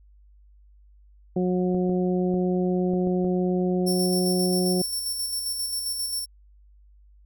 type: harmonic tone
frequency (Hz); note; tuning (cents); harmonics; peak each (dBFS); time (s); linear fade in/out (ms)
181.7; F#3; -31; 1 / 2 / 3 / 4; -23 / -25 / -33 / -36; 1.36-4.82; 5
type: clicks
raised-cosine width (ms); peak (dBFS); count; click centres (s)
2; -22; 6; 1.747 / 1.895 / 2.341 / 2.936 / 3.072 / 3.246
type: tone with tremolo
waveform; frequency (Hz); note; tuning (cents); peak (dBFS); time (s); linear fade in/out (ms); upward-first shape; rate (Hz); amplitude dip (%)
15% pulse; 5430; F8; -50; -20; 3.86-6.26; 20; square; 7.5; 35
effects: added 50 Hz sine -51 dBFS peak until 7.25 s